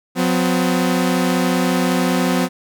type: tone pair together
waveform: sawtooth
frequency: 180 / 254.6 Hz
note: F#3 / C4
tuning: -47 / -47 cents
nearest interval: tritone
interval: 600 cents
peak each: -14 dBFS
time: 0.15-2.49 s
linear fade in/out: 50 ms
effects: none